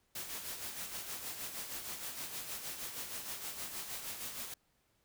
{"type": "noise with tremolo", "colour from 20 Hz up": "white", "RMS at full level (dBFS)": -41, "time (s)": [0.15, 4.54], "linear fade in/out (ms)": 5, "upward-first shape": "sine", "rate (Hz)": 6.4, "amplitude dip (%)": 50, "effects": ["pink hiss -75 dBFS RMS until 5.04 s"]}